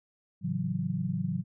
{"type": "chord", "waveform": "sine", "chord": "F# minor seventh", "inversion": "first", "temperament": "equal", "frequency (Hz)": [110, 138.59, 164.81, 185], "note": ["A2", "C#3", "E3", "F#3"], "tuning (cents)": [0, 0, 0, 0], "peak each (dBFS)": [-37, -35, -33, -32], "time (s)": [0.41, 1.44], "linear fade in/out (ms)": 50, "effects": []}